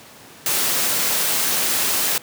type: noise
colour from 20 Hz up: white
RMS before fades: -20 dBFS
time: 0.46-2.18 s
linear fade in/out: 2 ms
effects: pink hiss -43 dBFS RMS until 2.22 s + high-pass 150 Hz 12 dB/octave